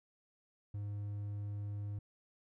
triangle tone, 102.5 Hz, G#2, 22 cents flat, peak -36 dBFS, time 0.74-1.99 s, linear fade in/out 5 ms, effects none

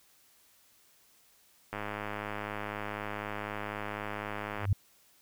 click train, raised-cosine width 0.5 ms, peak -21 dBFS, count 305, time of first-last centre 1.73-4.653 s, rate 104 Hz
sine tone with exponential growth, 98.8 Hz, G2, 14 cents sharp, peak -19 dBFS, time 4.54-4.73 s, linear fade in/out 5 ms, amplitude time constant 41 ms
effects white hiss -64 dBFS RMS until 5.21 s

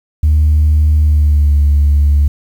sine tone with pitch glide, 76.1 to 72.37 Hz, D#2 to D2, -38 to -25 cents, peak -5 dBFS, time 0.23-2.28 s, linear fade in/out 5 ms, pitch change -87 cents, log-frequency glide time 1.01-1.55 s, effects tanh soft clip ceiling -4 dBFS + 7-bit

